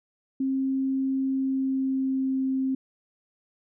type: tone with pitch glide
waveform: sine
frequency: 266.9 to 264.4 Hz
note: C4 to C4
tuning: +35 to +18 cents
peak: -23 dBFS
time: 0.4-2.75 s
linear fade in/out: 5 ms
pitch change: -17 cents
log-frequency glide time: 1.29-2.46 s
effects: none